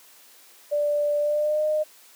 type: tone with pitch glide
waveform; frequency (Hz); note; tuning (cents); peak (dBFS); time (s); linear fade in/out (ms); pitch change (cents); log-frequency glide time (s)
sine; 587.3 to 612.6; D5 to D#5; 0 to -27; -20; 0.71-1.84; 20; +73; 1.19-1.65
effects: white hiss -52 dBFS RMS until 2.15 s + high-pass 300 Hz 12 dB/octave